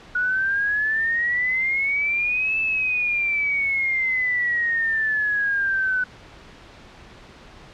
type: exponential two-way sweep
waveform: sine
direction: up then down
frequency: 1456 to 2637 to 1493 Hz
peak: -19 dBFS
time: 0.15-6.04 s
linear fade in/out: 5 ms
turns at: 2.59 s
effects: pink hiss -45 dBFS RMS until 7.73 s + low-pass 4000 Hz 12 dB/octave